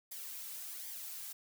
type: noise with flanger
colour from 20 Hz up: blue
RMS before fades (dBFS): -45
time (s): 0.11-1.33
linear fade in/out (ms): 10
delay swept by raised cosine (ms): 0.73 to 2.83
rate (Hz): 1.3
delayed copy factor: -0.55
effects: none